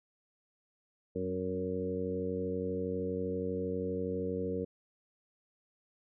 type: harmonic tone with a mistuned harmonic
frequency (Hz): 92.5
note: F#2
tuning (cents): 0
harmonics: 1 / 2 / 3 / 4 / 5 / 6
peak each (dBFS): -42 / -39 / -40 / -42 / -35 / -45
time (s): 1.15-4.65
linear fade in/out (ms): 10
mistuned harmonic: 2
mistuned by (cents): +32
effects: none